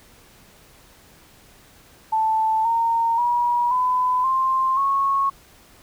sine tone with pitch steps, 880 / 920 / 961.9 / 1005.6 / 1051.3 / 1099.2 Hz, A5 / A#5 / B5 / B5 / C6 / C#6, 0 / -23 / -46 / +31 / +8 / -15 cents, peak -17 dBFS, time 2.12-5.3 s, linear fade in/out 10 ms, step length 530 ms, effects pink hiss -51 dBFS RMS until 5.82 s

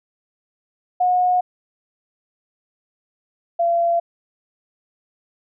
sine tone pair in turn, 725 / 682.9 Hz, F#5 / F5, -35 / -39 cents, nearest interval minor second, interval 104 cents, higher first, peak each -14 / -15 dBFS, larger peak first, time 1-1.41 / 3.59-4 s, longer neither, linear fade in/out 10 ms, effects none

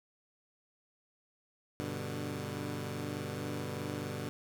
15% pulse chord, G major, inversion none, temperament equal with one note detuned, 98.68 / 123.47 / 146.83 Hz, G2 / B2 / D3, +12 / 0 / 0 cents, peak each -35 / -35 / -34 dBFS, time 1.8-4.29 s, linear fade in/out 0 ms, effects none

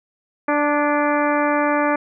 harmonic tone with a mistuned harmonic, 293.7 Hz, D4, in tune, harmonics 1 / 2 / 3 / 4 / 5 / 6 / 7 / 8, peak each -21 / -21 / -23 / -24 / -28 / -28 / -31 / -32 dBFS, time 0.48-1.96 s, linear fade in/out 5 ms, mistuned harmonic 6, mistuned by -32 cents, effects none

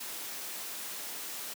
white noise, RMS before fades -40 dBFS, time 0-1.54 s, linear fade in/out 10 ms, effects high-pass 200 Hz 12 dB/octave

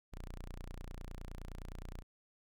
sawtooth tone, 29.71 Hz, A#0, 34 cents sharp, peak -40 dBFS, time 0.12-2.03 s, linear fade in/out 20 ms, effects none

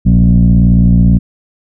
sine tone with frequency modulation, 123.47 Hz, B2, in tune, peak -3 dBFS, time 0.05-1.19 s, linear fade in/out 20 ms, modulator 58.2 Hz, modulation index 1.6, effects tanh soft clip ceiling 0 dBFS

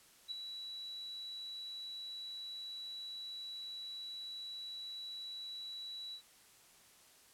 sine tone with ADSR envelope, 3929 Hz, B7, 10 cents flat, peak -36 dBFS, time 0.28-6.22 s, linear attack 34 ms, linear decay 7 ms, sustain -7 dB, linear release 84 ms, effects white hiss -63 dBFS RMS until 7.33 s + low-pass 12000 Hz 12 dB/octave

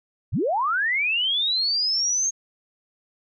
sine linear sweep, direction up, 56 to 6490 Hz, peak -20 dBFS, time 0.32-2.31 s, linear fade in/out 20 ms, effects none

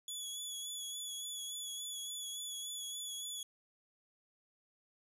20% pulse tone with vibrato, 3400 Hz, G#7, 40 cents sharp, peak -35 dBFS, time 0.08-3.43 s, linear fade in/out 2 ms, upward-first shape sine, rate 3.5 Hz, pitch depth 30 cents each way, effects none

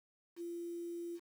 sine tone with quantisation, 342.3 Hz, F4, 35 cents flat, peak -40 dBFS, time 0.36-1.2 s, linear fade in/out 50 ms, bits 10, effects none

